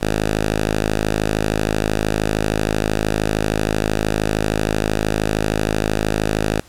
5% pulse tone, 53 Hz, G#1, 36 cents sharp, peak -6 dBFS, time 0.01-6.6 s, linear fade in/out 5 ms, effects pink hiss -47 dBFS RMS until 6.68 s + low-pass 12000 Hz 12 dB/octave

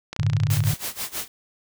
click train, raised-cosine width 0.2 ms, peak -15 dBFS, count 17, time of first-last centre 0.13-0.672 s, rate 29.5 Hz
sine chord, G suspended second, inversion none, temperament just, 98 / 110.25 / 147 Hz, G2 / A2 / D3, 0 / +4 / +2 cents, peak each -24 / -22 / -23 dBFS, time 0.19-0.74 s, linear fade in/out 5 ms
white noise with tremolo, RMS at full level -28 dBFS, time 0.5-1.28 s, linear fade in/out 5 ms, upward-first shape sine, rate 6.2 Hz, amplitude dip 90%
effects none

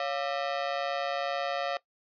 sawtooth ring-modulated tone, 630 Hz, D#5, 21 cents sharp, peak -22 dBFS, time 0-1.77 s, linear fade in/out 2 ms, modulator 71.1 Hz, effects noise-tail reverb RT60 0.1 s tail -19 dB re dry + resampled to 11025 Hz

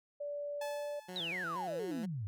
sine tone with pitch glide, 580 to 584.4 Hz, D5 to D5, -22 to -9 cents, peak -37 dBFS, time 0.2-1 s, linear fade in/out 10 ms, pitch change +13 cents, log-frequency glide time 0.55-0.84 s
sawtooth tone with exponential decay, 865 Hz, A5, 30 cents flat, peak -37 dBFS, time 0.61-1.81 s, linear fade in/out 5 ms, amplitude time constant 260 ms
15% pulse tone with vibrato, 174.61 Hz, F3, in tune, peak -37 dBFS, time 1.08-2.06 s, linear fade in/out 10 ms, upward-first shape square, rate 4.2 Hz, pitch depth 79 cents each way
sine exponential sweep, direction down, 4031 to 94 Hz, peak -36 dBFS, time 1.16-2.27 s, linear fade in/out 0 ms
effects none

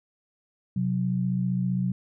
sine tone pair together, 128.7 / 183.98 Hz, C3 / F#3, -28 / -10 cents, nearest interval tritone, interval 618 cents, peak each -27 / -25 dBFS, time 0.76-1.92 s, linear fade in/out 5 ms, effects none

